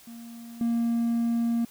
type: tone with level steps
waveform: triangle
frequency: 233.1 Hz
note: A#3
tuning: in tune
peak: -38 / -20 dBFS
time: 0.07-1.65 s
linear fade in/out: 5 ms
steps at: 0.61 s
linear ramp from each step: 2 ms
effects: tanh soft clip ceiling -16 dBFS + white hiss -53 dBFS RMS until 1.7 s

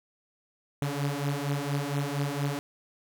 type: beating tone pair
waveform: sawtooth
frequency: 140.2 / 144.5 Hz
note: C#3 / D3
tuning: +20 / -28 cents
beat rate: 4.3 Hz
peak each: -27 / -27 dBFS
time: 0.82-2.59 s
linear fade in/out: 0 ms
effects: none

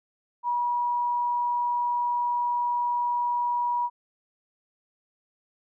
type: tone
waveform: sine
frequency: 965 Hz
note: B5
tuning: 40 cents flat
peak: -23 dBFS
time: 0.43-3.9 s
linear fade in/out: 50 ms
effects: none

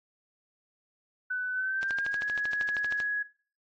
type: tone with pitch glide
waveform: sine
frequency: 1499 to 1672.9 Hz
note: F#6 to G#6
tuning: +22 to +12 cents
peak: -28 dBFS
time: 1.3-3.23 s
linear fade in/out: 10 ms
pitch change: +190 cents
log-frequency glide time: 1.52-2.26 s
type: click train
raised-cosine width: 0.2 ms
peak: -21 dBFS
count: 16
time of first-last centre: 1.83-3.002 s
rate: 12.8 Hz
effects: noise-tail reverb RT60 0.4 s tail -17 dB re dry + AAC 32 kbps

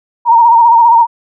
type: tone with vibrato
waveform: sine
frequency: 932.3 Hz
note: A#5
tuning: in tune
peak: -3 dBFS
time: 0.25-1.07 s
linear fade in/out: 50 ms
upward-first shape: sine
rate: 15 Hz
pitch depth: 51 cents each way
effects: none

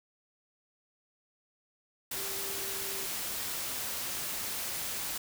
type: tone in noise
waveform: sine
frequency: 391 Hz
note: G4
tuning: 4 cents flat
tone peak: -45 dBFS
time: 2.16-3.06 s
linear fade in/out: 5 ms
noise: white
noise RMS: -36 dBFS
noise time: 2.11-5.18 s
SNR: -12 dB
effects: none

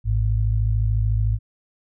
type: tone pair together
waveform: sine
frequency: 53.7 / 107.4 Hz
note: A1 / A2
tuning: -41 / -41 cents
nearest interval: octave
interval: 1200 cents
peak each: -20 dBFS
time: 0.04-1.39 s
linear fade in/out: 50 ms
effects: none

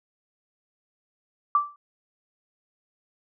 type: tone with exponential decay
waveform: sine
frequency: 1168 Hz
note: D6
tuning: 10 cents flat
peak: -14 dBFS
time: 1.55-1.76 s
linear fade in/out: 2 ms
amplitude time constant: 45 ms
effects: none

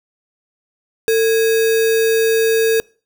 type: tone with sample-and-hold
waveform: sine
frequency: 450 Hz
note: A4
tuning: 39 cents sharp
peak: -11 dBFS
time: 1.08-2.8 s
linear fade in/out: 0 ms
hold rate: 2100 Hz
effects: noise-tail reverb RT60 0.4 s tail -25 dB re dry

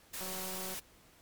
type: noise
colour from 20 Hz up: white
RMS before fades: -41 dBFS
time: 0.13-0.8 s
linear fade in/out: 10 ms
type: click train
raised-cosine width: 1 ms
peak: -33 dBFS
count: 100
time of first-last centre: 0.21-0.739 s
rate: 187 Hz
effects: pink hiss -62 dBFS RMS until 1.21 s + MP3 96 kbps

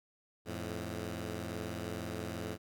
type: tone pair together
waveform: 10% pulse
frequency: 86.1 / 108.48 Hz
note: F2 / A2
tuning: -24 / -24 cents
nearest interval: major third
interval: 400 cents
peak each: -32 / -33 dBFS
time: 0.45-2.58 s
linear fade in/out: 50 ms
effects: none

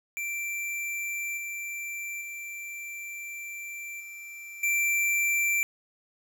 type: tone with level steps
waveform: square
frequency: 2349 Hz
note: D7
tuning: in tune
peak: -31 / -34 / -37 / -41 / -24 dBFS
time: 0.17-5.63 s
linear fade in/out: 0 ms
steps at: 1.37 / 2.21 / 4 / 4.63 s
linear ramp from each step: 5 ms
effects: 10-bit

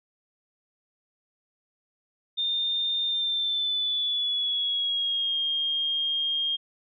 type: tone with pitch glide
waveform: sine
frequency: 3622 to 3227 Hz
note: A7 to G7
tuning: +49 to +50 cents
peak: -24 dBFS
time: 2.37-6.57 s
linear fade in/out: 20 ms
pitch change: -199 cents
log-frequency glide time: 3.06-5.38 s
effects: none

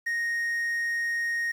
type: tone with quantisation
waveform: triangle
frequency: 1864.7 Hz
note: A#6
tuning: in tune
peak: -24 dBFS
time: 0.06-1.52 s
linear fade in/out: 10 ms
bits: 9
effects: none

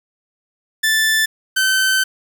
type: tone pair in turn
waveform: sawtooth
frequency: 1760 / 1536.2 Hz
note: A6 / G6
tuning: 0 / -35 cents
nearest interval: major second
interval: 235 cents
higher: first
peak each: -10 dBFS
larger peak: neither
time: 0.83-1.26 / 1.56-2.04 s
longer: second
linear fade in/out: 10 ms
effects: 7-bit

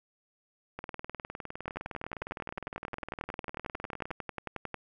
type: two click trains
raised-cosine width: 0.5 ms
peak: -23 / -20 dBFS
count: 66 / 35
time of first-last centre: 0.79-4.106 / 1.68-4.743 s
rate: 19.6 / 11.1 Hz
effects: none

